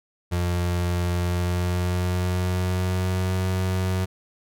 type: tone with pitch glide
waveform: 35% pulse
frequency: 88 to 92.91 Hz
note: F2 to F#2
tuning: +14 to +8 cents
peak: -20 dBFS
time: 0.31-4.06 s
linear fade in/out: 20 ms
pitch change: +94 cents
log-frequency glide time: 1.18-3.39 s
effects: none